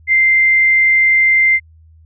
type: tone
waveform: sine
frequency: 2088 Hz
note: C7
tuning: 4 cents flat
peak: -8 dBFS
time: 0.07-1.6 s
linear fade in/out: 50 ms
effects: added 80 Hz sine -42 dBFS peak until 2.05 s